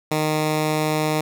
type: tone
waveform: 10% pulse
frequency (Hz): 154.3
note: D#3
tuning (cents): -14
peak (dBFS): -11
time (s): 0.11-1.21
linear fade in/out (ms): 5
effects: none